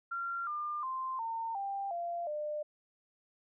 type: tone with pitch steps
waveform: sine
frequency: 1378 / 1199.6 / 1044.3 / 909.1 / 791.5 / 689 / 599.8 Hz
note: F6 / D6 / C6 / A#5 / G5 / F5 / D5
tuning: -24 / +36 / -4 / -44 / +17 / -24 / +36 cents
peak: -34 dBFS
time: 0.11-2.63 s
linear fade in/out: 10 ms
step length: 360 ms
effects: none